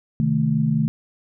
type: chord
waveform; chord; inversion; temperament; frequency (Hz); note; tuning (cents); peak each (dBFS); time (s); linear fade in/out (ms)
sine; A diminished; first; equal; 130.81 / 155.56 / 220; C3 / Eb3 / A3; 0 / 0 / 0; -24 / -20 / -21; 0.2-0.88; 0
effects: none